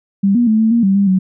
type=tone with pitch steps; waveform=sine; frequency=197.4 / 240.2 / 217.8 / 221.7 / 234.1 / 193.9 / 199.5 / 187.5 Hz; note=G3 / B3 / A3 / A3 / A#3 / G3 / G3 / F#3; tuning=+12 / -48 / -17 / +13 / +8 / -19 / +31 / +23 cents; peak=-9 dBFS; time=0.23-1.19 s; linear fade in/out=10 ms; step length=120 ms; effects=none